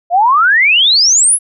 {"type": "exponential sweep", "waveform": "sine", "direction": "up", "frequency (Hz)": [665, 11175], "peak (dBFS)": -6, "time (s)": [0.1, 1.39], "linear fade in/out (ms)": 50, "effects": []}